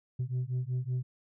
sine beating tone pair, 123.9 / 129.2 Hz, B2 / C3, +6 / -21 cents, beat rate 5.3 Hz, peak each -31 dBFS, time 0.19-1.03 s, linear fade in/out 10 ms, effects tanh soft clip ceiling -27 dBFS

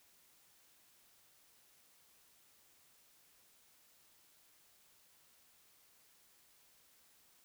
silence, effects white hiss -68 dBFS RMS until 7.44 s

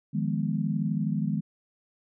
sine chord, F half-diminished seventh, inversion third, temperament equal, 155.56 / 174.61 / 207.7 / 246.9 Hz, Eb3 / F3 / Ab3 / Cb4, 0 / 0 / 0 / 0 cents, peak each -29 / -32 / -29 / -34 dBFS, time 0.13-1.41 s, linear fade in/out 20 ms, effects none

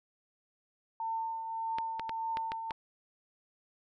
sine tone with tremolo, 901 Hz, A5, 41 cents sharp, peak -31 dBFS, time 1-2.72 s, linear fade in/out 2 ms, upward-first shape triangle, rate 1.7 Hz, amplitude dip 50%
clicks, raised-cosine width 0.3 ms, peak -21 dBFS, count 6, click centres 1.785 / 1.996 / 2.094 / 2.371 / 2.519 / 2.708 s
effects none

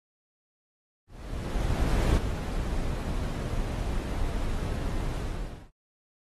brown noise with ADSR envelope, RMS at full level -22 dBFS, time 1.07-5.71 s, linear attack 1100 ms, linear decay 13 ms, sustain -8 dB, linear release 530 ms, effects AAC 32 kbps

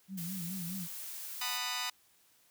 sine tone with vibrato, 180 Hz, F#3, 47 cents flat, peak -38 dBFS, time 0.08-0.88 s, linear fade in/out 50 ms, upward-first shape sine, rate 4.8 Hz, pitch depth 130 cents each way
blue noise, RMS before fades -43 dBFS, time 0.17-1.58 s, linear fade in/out 10 ms
10% pulse chord, B dominant seventh, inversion second, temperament just, 740.8 / 889 / 987.8 / 1234.7 Hz, F#5 / A5 / B5 / D#6, +2 / +18 / 0 / -14 cents, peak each -35 / -36 / -30 / -31 dBFS, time 1.41-1.9 s, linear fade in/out 5 ms
effects white hiss -67 dBFS RMS until 2.5 s

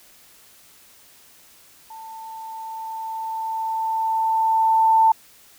sine tone with level ramp, 891 Hz, A5, 22 cents sharp, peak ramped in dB -36 to -11 dBFS, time 1.9-5.12 s, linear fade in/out 5 ms, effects white hiss -51 dBFS RMS until 5.58 s

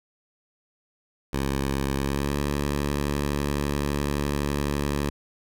10% pulse tone with pitch glide, 68.5 to 71.82 Hz, C#2 to D2, -20 to -38 cents, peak -16 dBFS, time 1.33-5.1 s, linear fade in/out 5 ms, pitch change +82 cents, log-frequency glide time 1.97-2.38 s, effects none

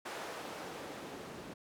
white noise with band-pass filter sweep, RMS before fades -45 dBFS, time 0.05-1.54 s, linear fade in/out 10 ms, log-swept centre 640 to 230 Hz, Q 0.83, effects none

